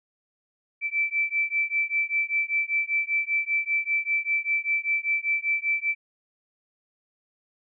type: beating tone pair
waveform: sine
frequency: 2324 / 2329.1 Hz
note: D7 / D7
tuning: -19 / -15 cents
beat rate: 5.1 Hz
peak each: -26 dBFS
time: 0.81-5.95 s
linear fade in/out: 50 ms
effects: none